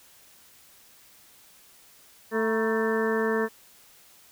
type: harmonic tone with a mistuned harmonic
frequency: 221.9 Hz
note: A3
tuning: 15 cents sharp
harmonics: 1 / 2 / 3 / 4 / 5 / 6 / 7 / 8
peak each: -29 / -25 / -37 / -36 / -35 / -40 / -37 / -32 dBFS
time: 2.31-3.49 s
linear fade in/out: 50 ms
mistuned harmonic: 4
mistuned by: +100 cents
effects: white hiss -55 dBFS RMS until 4.31 s